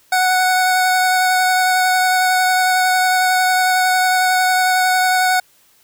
25% pulse tone with vibrato, 740 Hz, F#5, in tune, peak -9 dBFS, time 0.12-5.4 s, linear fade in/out 5 ms, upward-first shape sine, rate 11 Hz, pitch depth 11 cents each way, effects white hiss -54 dBFS RMS until 5.83 s

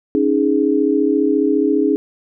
sine chord, C# suspended second, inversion none, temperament just, 277.2 / 311.8 / 415.8 Hz, C#4 / D#4 / G#4, 0 / +4 / +2 cents, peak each -17 dBFS, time 0.15-1.96 s, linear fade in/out 0 ms, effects none

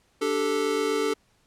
square chord, D suspended fourth, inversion none, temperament equal, 293.7 / 392 / 440 Hz, D4 / G4 / A4, 0 / 0 / 0 cents, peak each -31 / -30 / -26 dBFS, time 0.21-1.14 s, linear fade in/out 10 ms, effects pink hiss -65 dBFS RMS until 1.46 s + low-pass 10000 Hz 12 dB/octave

